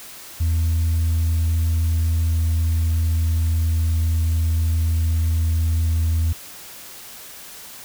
sine tone with pitch glide, 82.3 to 81.73 Hz, E2 to E2, -2 to -14 cents, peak -14 dBFS, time 0.4-6.33 s, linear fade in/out 10 ms, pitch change -12 cents, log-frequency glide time 0.9-4.34 s, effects tanh soft clip ceiling -15 dBFS + white hiss -39 dBFS RMS until 7.84 s

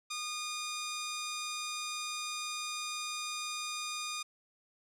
10% pulse tone, 1222 Hz, D#6, 32 cents flat, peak -28 dBFS, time 0.1-4.23 s, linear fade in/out 10 ms, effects resampled to 32000 Hz

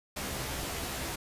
pink noise with comb filter, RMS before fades -36 dBFS, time 0.16-1.16 s, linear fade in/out 10 ms, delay 15 ms, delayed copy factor +0.8, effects resampled to 32000 Hz

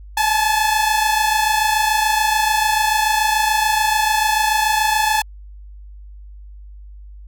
sawtooth tone pair together, 849.1 / 876 Hz, G#5 / A5, +38 / -8 cents, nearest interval minor second, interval 54 cents, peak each -14 dBFS, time 0.17-5.22 s, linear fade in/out 5 ms, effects added 50 Hz sine -35 dBFS peak until 7.27 s

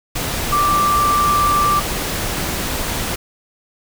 sine tone in noise, 1174.7 Hz, D6, in tune, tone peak -13 dBFS, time 0.52-1.8 s, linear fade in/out 10 ms, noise pink, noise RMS -22 dBFS, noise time 0.15-3.16 s, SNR +6 dB, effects none

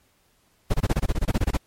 brown noise bursts, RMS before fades -20 dBFS, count 14, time 0.7-1.573 s, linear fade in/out 10 ms, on 41 ms, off 23 ms, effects pink hiss -64 dBFS RMS until 1.66 s + MP3 64 kbps

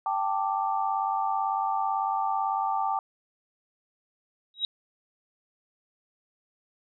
sine chord, G suspended second, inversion none, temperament just, 784 / 882 / 1176 Hz, G5 / A5 / D6, 0 / +4 / +2 cents, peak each -28 / -29 / -31 dBFS, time 0.06-2.99 s, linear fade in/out 2 ms
sine tone with exponential growth, 3831 Hz, A#7, 47 cents sharp, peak -20 dBFS, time 4.54-4.65 s, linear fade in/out 1 ms, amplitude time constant 23 ms
effects none

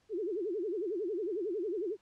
sine tone with vibrato, 386 Hz, G4, 27 cents flat, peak -32 dBFS, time 0.09-1.97 s, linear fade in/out 50 ms, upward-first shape sine, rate 11 Hz, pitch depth 250 cents each way, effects pink hiss -71 dBFS RMS until 2.01 s + low-pass 7000 Hz 12 dB/octave

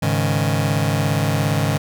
sawtooth chord, Ab suspended fourth, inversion none, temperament just, 103.83 / 138.43 / 155.74 Hz, Ab2 / Db3 / Eb3, 0 / -2 / +2 cents, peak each -17 dBFS, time 0.02-1.78 s, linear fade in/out 10 ms, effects none

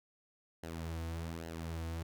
sawtooth tone with flanger, 82.41 Hz, E2, in tune, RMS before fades -41 dBFS, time 0.63-2.03 s, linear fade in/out 5 ms, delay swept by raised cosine 0.84 to 5.14 ms, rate 1.2 Hz, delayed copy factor -0.65, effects none

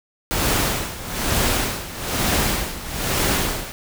pink noise with tremolo, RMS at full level -19 dBFS, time 0.31-3.72 s, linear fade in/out 0 ms, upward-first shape sine, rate 1.1 Hz, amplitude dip 80%, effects none

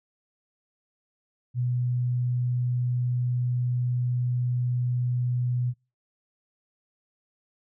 sine tone, 123.47 Hz, B2, in tune, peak -23 dBFS, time 1.54-5.74 s, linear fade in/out 50 ms, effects noise-tail reverb RT60 0.3 s tail -26 dB re dry

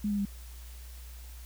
sine tone with pitch steps, 207.7 / 203.9 / 200.2 Hz, G#3 / G#3 / G3, 0 / -32 / +37 cents, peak -27 dBFS, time 0.04-0.253 s, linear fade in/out 5 ms, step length 71 ms, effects added 60 Hz sine -43 dBFS peak until 1.45 s + white hiss -54 dBFS RMS until 1.45 s

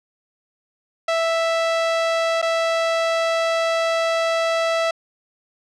sawtooth tone with dropouts, 659.3 Hz, E5, in tune, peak -14 dBFS, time 1.08-4.91 s, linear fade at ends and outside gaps 5 ms, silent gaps 2.417-2.425 s, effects low-pass 5000 Hz 12 dB/octave

